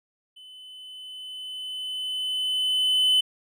triangle tone with level ramp, 3024 Hz, F#7, 37 cents sharp, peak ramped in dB -43 to -15 dBFS, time 0.36-3.21 s, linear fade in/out 10 ms, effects none

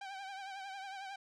sawtooth tone with vibrato, 780 Hz, G5, 9 cents flat, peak -39 dBFS, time 0.01-1.16 s, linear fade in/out 5 ms, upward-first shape triangle, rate 11 Hz, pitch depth 66 cents each way, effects low-pass 5000 Hz 12 dB/octave

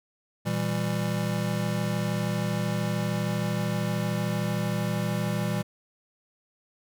square chord, E diminished, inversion second, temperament just, 118.67 / 164.81 / 197.78 Hz, Bb2 / E3 / G3, +31 / 0 / +16 cents, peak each -31 dBFS, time 0.45-5.63 s, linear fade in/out 20 ms, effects none

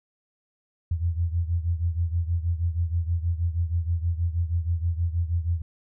sine beating tone pair, 83.3 / 89.6 Hz, E2 / F2, +19 / +45 cents, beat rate 6.3 Hz, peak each -24 / -28 dBFS, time 0.91-5.62 s, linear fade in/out 5 ms, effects none

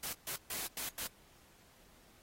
white noise bursts at uneven times, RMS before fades -40 dBFS, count 5, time 0.03-0.13 / 0.27-0.36 / 0.5-0.67 / 0.77-0.89 / 0.98-1.07 s, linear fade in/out 2 ms, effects pink hiss -64 dBFS RMS until 2.22 s + AAC 48 kbps

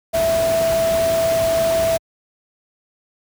sine tone in noise, 659 Hz, E5, 1 cent flat, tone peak -15 dBFS, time 0.13-1.98 s, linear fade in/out 20 ms, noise pink, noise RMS -26 dBFS, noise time 0.13-1.98 s, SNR +8 dB, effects high-pass 60 Hz 12 dB/octave

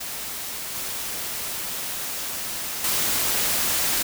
white noise with level steps, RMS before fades -32 / -30 / -23 dBFS, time 0-4.03 s, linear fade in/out 10 ms, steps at 0.75 / 2.84 s, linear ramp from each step 2 ms, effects none

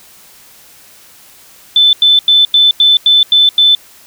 sine tone bursts, 3520 Hz, A7, in tune, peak -4 dBFS, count 8, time 1.76-3.75 s, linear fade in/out 2 ms, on 170 ms, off 90 ms, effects white hiss -41 dBFS RMS until 4.06 s

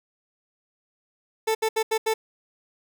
30% pulse tone bursts at uneven times, 442 Hz, A4, 8 cents sharp, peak -18 dBFS, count 5, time 1.47-1.55 / 1.62-1.69 / 1.76-1.83 / 1.91-1.98 / 2.06-2.14 s, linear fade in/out 10 ms, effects none

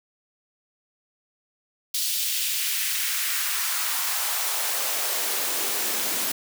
white noise with high-pass filter sweep, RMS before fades -26 dBFS, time 1.94-6.32 s, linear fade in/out 5 ms, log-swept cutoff 3800 to 220 Hz, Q 1.4, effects none

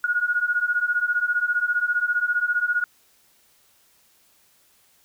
sine beating tone pair, 1436 / 1451 Hz, F6 / F#6, +48 / -34 cents, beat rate 15 Hz, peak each -24 / -22 dBFS, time 0.04-2.84 s, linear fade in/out 2 ms, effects white hiss -60 dBFS RMS until 5.04 s

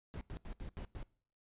brown noise bursts at uneven times, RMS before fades -44 dBFS, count 6, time 0.14-0.21 / 0.3-0.37 / 0.45-0.53 / 0.6-0.69 / 0.77-0.85 / 0.95-1.03 s, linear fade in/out 0 ms, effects noise-tail reverb RT60 0.5 s tail -22 dB re dry + resampled to 8000 Hz

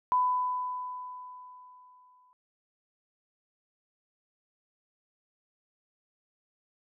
sine tone with exponential decay, 1000 Hz, B5, 21 cents sharp, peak -21 dBFS, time 0.12-2.33 s, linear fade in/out 0 ms, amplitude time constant 480 ms, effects none

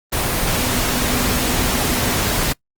sine tone in noise, 246.9 Hz, B3, in tune, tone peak -26 dBFS, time 0.6-2.14 s, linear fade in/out 10 ms, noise pink, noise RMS -19 dBFS, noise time 0.12-2.53 s, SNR -10 dB, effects noise-tail reverb RT60 0.1 s tail -24 dB re dry + Opus 24 kbps

